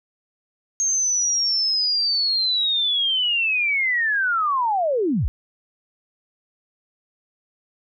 sine linear sweep, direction down, 6450 to 37.45 Hz, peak -18 dBFS, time 0.8-5.28 s, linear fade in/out 0 ms, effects none

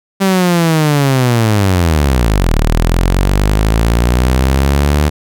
sawtooth linear two-way sweep, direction down then up, 196.2 to 36.88 to 75.4 Hz, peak -5 dBFS, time 0.2-5.1 s, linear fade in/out 20 ms, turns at 2.55 s, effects none

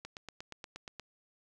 click train, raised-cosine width 0.2 ms, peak -26 dBFS, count 9, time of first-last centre 0.05-0.997 s, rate 8.45 Hz, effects none

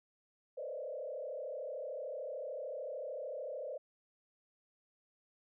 sine tone with frequency modulation, 559 Hz, C#5, 14 cents sharp, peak -39 dBFS, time 0.57-3.78 s, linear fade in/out 10 ms, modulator 33.4 Hz, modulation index 2, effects none

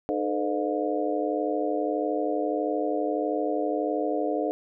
harmonic tone with a mistuned harmonic, 101.6 Hz, G#2, 38 cents flat, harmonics 3 / 4 / 5 / 6 / 7, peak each -29 / -30 / -31 / -32 / -32 dBFS, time 0.09-4.51 s, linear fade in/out 0 ms, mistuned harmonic 4, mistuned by +120 cents, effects none

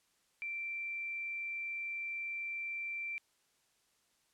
sine tone, 2349 Hz, D7, in tune, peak -37 dBFS, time 0.42-3.18 s, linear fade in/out 0 ms, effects white hiss -74 dBFS RMS until 4.33 s + low-pass 10000 Hz 12 dB/octave

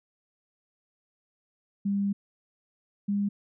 sine tone pair in turn, 199.9 / 202.2 Hz, G3 / G#3, +34 / -46 cents, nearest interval unison, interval 20 cents, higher second, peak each -24 dBFS, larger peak neither, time 1.85-2.13 / 3.08-3.29 s, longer first, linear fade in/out 10 ms, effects none

